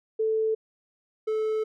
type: tone pair in turn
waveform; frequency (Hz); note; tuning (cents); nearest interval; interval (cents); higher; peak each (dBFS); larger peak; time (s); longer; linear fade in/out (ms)
sine / triangle; 440 / 435.2; A4 / A4; 0 / -19; unison; 19; first; -22; neither; 0.19-0.55 / 1.27-1.64; second; 10
effects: none